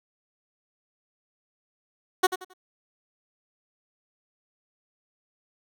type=tone with echo; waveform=15% pulse; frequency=370 Hz; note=F#4; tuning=in tune; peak=-10 dBFS; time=2.23-2.27 s; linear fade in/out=10 ms; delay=89 ms; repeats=3; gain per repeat=-11 dB; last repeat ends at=2.537 s; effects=none